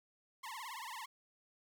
sawtooth tone with vibrato, 980 Hz, B5, 14 cents flat, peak -40 dBFS, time 0.43-1.06 s, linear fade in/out 10 ms, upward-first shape triangle, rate 18 Hz, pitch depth 240 cents each way, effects 11-bit

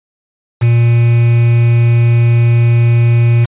triangle tone with quantisation, 118 Hz, A#2, 22 cents sharp, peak -4 dBFS, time 0.61-3.46 s, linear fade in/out 20 ms, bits 4, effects resampled to 8000 Hz

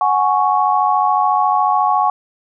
sine chord, F# suspended second, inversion none, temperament equal with one note detuned, 740 / 834 / 1108.7 Hz, F#5 / G#5 / C#6, 0 / +7 / 0 cents, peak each -17 / -16 / -16 dBFS, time 0.01-2.1 s, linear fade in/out 2 ms, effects none

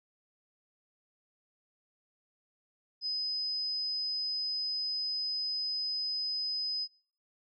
sine tone, 5030 Hz, D#8, 18 cents sharp, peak -31 dBFS, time 3.01-6.88 s, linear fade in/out 50 ms, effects noise-tail reverb RT60 0.5 s tail -24 dB re dry

